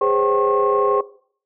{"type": "tone cluster", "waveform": "sine", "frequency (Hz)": [409.9, 514, 546, 773, 1082], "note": ["G#4", "C5", "C#5", "G5", "C#6"], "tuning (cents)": [-23, -31, -26, -24, -42], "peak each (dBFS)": [-19, -21, -24, -28, -19], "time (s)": [0.01, 1.01], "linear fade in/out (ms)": 5, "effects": ["noise-tail reverb RT60 0.5 s tail -17 dB re dry", "tanh soft clip ceiling -6 dBFS"]}